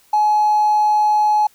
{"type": "tone with hard clipping", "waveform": "triangle", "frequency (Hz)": 846, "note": "G#5", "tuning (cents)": 32, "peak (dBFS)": -12, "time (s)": [0.13, 1.47], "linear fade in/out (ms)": 5, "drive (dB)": 3, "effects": ["white hiss -54 dBFS RMS until 1.54 s"]}